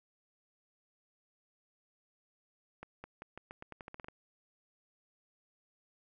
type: accelerating click train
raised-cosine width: 0.5 ms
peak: -30 dBFS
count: 13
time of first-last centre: 2.83-4.084 s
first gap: 210 ms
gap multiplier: 0.86
effects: none